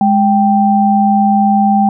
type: tone pair together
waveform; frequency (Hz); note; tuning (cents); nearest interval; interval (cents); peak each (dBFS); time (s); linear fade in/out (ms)
sine; 207.7 / 784; G#3 / G5; 0 / 0; octave + major seventh; 2300; -10; 0.01-1.89; 2
effects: none